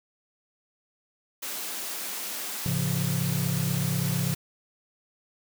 white high-pass noise, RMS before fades -34 dBFS, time 1.42-4.35 s, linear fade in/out 10 ms, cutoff 180 Hz, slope 96 dB/octave
triangle chord, A augmented, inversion none, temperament equal, 110 / 138.59 / 174.61 Hz, A2 / C#3 / E#3, 0 / 0 / 0 cents, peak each -31 / -26 / -27 dBFS, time 2.66-4.34 s, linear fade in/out 0 ms
effects none

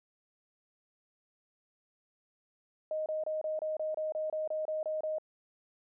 sine tone bursts, 622.3 Hz, D#5, in tune, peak -31 dBFS, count 13, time 2.91-5.184 s, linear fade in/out 2 ms, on 150 ms, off 27 ms, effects none

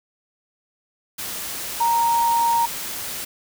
sine tone in noise, 932.3 Hz, A#5, in tune, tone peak -16 dBFS, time 1.8-2.66 s, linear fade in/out 10 ms, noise white, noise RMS -30 dBFS, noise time 1.18-3.25 s, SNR +11 dB, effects none

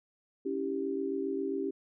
sine chord, C# diminished, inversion none, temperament equal with one note detuned, 277.2 / 324.9 / 392 Hz, C#4 / E4 / G4, 0 / -25 / 0 cents, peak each -35 / -38 / -33 dBFS, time 0.45-1.71 s, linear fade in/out 10 ms, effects none

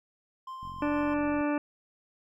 triangle tone with tremolo, 1046.5 Hz, C6, in tune, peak -35 dBFS, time 0.47-1.14 s, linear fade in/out 5 ms, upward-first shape sine, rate 6.3 Hz, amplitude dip 30%
click train, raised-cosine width 5 ms, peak -35 dBFS, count 36, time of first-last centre 0.63-1.41 s, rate 44.9 Hz
harmonic tone, 293.7 Hz, D4, in tune, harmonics 1 / 2 / 3 / 4 / 5 / 6 / 8 / 9, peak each -27 / -33 / -37 / -39 / -41 / -43 / -45 / -46 dBFS, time 0.82-1.58 s, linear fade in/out 2 ms
effects none

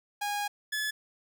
sawtooth tone pair in turn, 821 / 1715.7 Hz, G#5 / A6, -20 / -44 cents, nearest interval octave + minor second, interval 1276 cents, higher second, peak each -26 dBFS, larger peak neither, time 0.21-0.48 / 0.72-0.91 s, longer first, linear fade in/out 10 ms, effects none

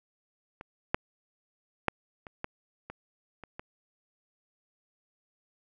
clicks, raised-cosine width 0.5 ms, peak -27 / -9 / -9 / -28 / -18 / -25 / -29 / -24 dBFS, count 8, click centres 0.611 / 0.945 / 1.883 / 2.268 / 2.444 / 2.9 / 3.437 / 3.595 s, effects none

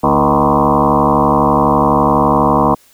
sine tone with frequency modulation, 622.3 Hz, D#5, in tune, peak -8 dBFS, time 0.03-2.75 s, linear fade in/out 10 ms, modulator 72 Hz, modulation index 6.7, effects white hiss -49 dBFS RMS until 2.93 s

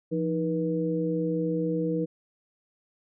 sine tone cluster, 170.9 / 314.5 / 484 Hz, F3 / D#4 / B4, -37 / +19 / -35 cents, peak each -29 dBFS, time 0.11-2.06 s, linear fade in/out 20 ms, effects none

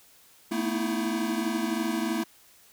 square tone cluster, 223.7 / 246.7 / 307.5 / 318.9 / 331.3 Hz, A3 / B3 / D#4 / D#4 / E4, +29 / -2 / -20 / +43 / +9 cents, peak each -31 / -35 / -40 / -36 / -32 dBFS, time 0.51-2.24 s, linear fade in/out 10 ms, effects white hiss -57 dBFS RMS until 2.72 s

